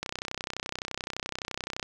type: click train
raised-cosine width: 0.2 ms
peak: -15 dBFS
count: 58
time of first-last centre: 0.03-1.828 s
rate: 31.7 Hz
effects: none